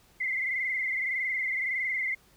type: tone with frequency modulation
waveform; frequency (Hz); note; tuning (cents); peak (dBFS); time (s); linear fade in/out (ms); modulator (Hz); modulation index
sine; 2076; C7; -14; -27; 0.2-2.15; 10; 21.7; 3.7
effects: pink hiss -61 dBFS RMS until 2.36 s